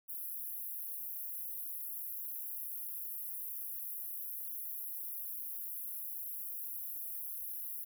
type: high-pass noise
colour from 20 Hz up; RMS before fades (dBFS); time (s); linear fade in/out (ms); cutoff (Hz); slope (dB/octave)
pink; -42; 0.08-7.85; 20; 11000; 96
effects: none

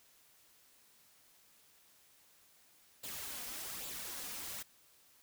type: noise with flanger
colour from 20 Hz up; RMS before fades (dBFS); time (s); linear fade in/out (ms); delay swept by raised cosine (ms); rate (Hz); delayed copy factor
white; -44; 3.03-4.63; 10; 0.25 to 4.15; 1.2; +0.5
effects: white hiss -66 dBFS RMS until 5.22 s

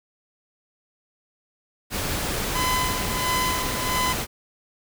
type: noise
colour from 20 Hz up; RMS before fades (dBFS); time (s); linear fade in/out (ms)
pink; -27; 1.9-4.27; 50
type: tone with tremolo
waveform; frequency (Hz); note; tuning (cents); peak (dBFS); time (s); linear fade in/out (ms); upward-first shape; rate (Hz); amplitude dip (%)
sawtooth; 1012; B5; +42; -18; 2.55-4.13; 5; sine; 1.5; 75
effects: none

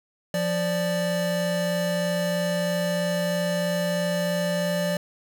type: tone pair together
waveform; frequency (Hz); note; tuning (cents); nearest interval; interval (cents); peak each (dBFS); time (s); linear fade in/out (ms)
square; 174.64 / 587; F3 / D5; 0 / -1; octave + major sixth; 2099; -27 / -26; 0.34-4.97; 2
effects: none

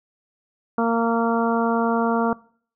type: harmonic tone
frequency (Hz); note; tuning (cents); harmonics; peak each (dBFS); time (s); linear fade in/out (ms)
230.5; A#3; -19; 1 / 2 / 3 / 4 / 5 / 6; -21 / -24 / -26 / -27 / -28 / -29; 0.78-2.33; 2
effects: noise-tail reverb RT60 0.5 s tail -22 dB re dry

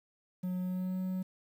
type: tone with pitch glide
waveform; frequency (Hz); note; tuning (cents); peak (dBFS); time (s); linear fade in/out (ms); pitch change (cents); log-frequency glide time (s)
triangle; 182.3 to 185.92; F#3 to F#3; -25 to +9; -30; 0.43-1.23; 10; +34; 0.61-0.99
effects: 10-bit

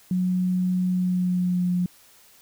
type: tone with pitch glide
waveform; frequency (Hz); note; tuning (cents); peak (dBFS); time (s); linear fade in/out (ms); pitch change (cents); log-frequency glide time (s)
sine; 182.6 to 178.74; F#3 to F3; -23 to +40; -20; 0.11-1.86; 2; -37; 0.9-1.72
effects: white hiss -54 dBFS RMS until 2.41 s

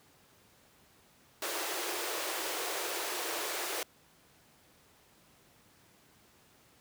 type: high-pass noise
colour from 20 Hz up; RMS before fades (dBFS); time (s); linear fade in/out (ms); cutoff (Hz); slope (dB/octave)
pink; -36; 1.42-3.83; 2; 320; 96
effects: pink hiss -63 dBFS RMS until 6.8 s + high-pass 80 Hz 12 dB/octave

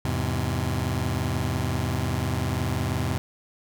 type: chord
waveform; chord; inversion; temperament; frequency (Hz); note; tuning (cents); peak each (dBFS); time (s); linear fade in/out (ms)
sawtooth; E augmented; none; just; 82.41 / 103.01 / 128.76; E2 / G#2 / B#2; 0 / -14 / -27; -25 / -25 / -24; 0.05-3.18; 0
effects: none

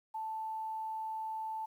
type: tone with quantisation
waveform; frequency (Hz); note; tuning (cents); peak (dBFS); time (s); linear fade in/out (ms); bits
sine; 880; A5; 0; -36; 0.14-1.66; 10; 11
effects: none

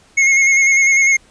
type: tone with vibrato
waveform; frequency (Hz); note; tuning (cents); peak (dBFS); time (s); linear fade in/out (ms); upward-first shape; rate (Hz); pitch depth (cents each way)
square; 2163; C#7; -43; -10; 0.17-1.17; 10; square; 10; 26
effects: pink hiss -50 dBFS RMS until 1.3 s + resampled to 22050 Hz

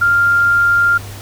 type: tone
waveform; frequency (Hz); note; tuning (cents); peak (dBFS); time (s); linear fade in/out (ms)
sine; 1396.9; F6; 0; -9; 0.01-0.98; 10
effects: added 100 Hz sine -29 dBFS peak until 1.21 s + pink hiss -34 dBFS RMS until 1.21 s

